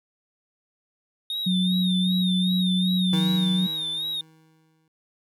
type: tone with vibrato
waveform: triangle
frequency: 3684 Hz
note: A#7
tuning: 21 cents flat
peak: -25 dBFS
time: 1.3-4.21 s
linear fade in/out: 2 ms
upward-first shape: sine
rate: 2.6 Hz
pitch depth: 80 cents each way
type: tone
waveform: sine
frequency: 183.7 Hz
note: F#3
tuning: 12 cents flat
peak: -20 dBFS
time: 1.46-3.67 s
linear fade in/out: 10 ms
type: tone with exponential decay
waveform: 25% pulse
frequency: 159.2 Hz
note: D#3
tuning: 40 cents sharp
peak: -22 dBFS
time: 3.13-4.88 s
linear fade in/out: 2 ms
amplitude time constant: 380 ms
effects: none